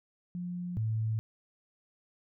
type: tone pair in turn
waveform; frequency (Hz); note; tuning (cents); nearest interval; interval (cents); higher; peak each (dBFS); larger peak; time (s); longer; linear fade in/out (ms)
sine; 177.3 / 110.41; F3 / A2; +26 / +6; minor sixth; 820; first; -34 / -28; second; 0.35-0.77 / 0.77-1.19; neither; 0
effects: none